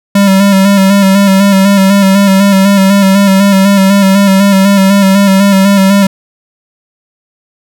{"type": "tone with vibrato", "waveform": "square", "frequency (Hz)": 195.9, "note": "G3", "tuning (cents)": -1, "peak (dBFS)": -4, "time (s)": [0.15, 6.07], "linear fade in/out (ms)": 5, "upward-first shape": "square", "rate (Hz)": 4, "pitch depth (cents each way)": 34, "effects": []}